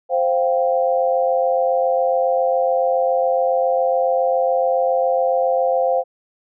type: chord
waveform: sine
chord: C suspended fourth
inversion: none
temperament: just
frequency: 523.3 / 697.7 / 784.9 Hz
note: C5 / F5 / G5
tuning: 0 / -2 / +2 cents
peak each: -17 / -20 / -23 dBFS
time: 0.09-6.04 s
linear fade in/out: 50 ms
effects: none